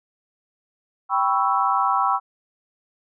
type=chord; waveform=sine; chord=C# half-diminished seventh; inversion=second; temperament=equal; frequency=784 / 987.8 / 1108.7 / 1318.5 Hz; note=G5 / B5 / C#6 / E6; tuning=0 / 0 / 0 / 0 cents; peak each=-23 dBFS; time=1.09-2.2 s; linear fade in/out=50 ms; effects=none